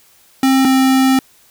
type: tone pair in turn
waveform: square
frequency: 265.7 / 263.7 Hz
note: C4 / C4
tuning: +27 / +14 cents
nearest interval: unison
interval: 13 cents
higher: first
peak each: -10 / -10 dBFS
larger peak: neither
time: 0.43-0.65 / 0.65-1.19 s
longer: second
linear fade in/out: 2 ms
effects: white hiss -50 dBFS RMS until 1.5 s